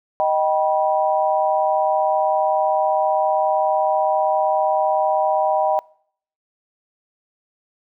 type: chord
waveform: sine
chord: Eb augmented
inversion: none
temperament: just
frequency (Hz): 622.3 / 777.8 / 972.3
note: Eb5 / G5 / B5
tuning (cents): 0 / -14 / -27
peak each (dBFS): -19 / -19 / -23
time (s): 0.2-5.79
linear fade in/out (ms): 0
effects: noise-tail reverb RT60 0.6 s tail -25 dB re dry